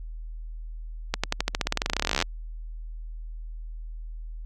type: accelerating click train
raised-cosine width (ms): 0.2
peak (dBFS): -6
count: 29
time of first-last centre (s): 1.14-2.224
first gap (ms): 96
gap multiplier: 0.92
effects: added 40 Hz sine -34 dBFS peak until 4.45 s + Opus 48 kbps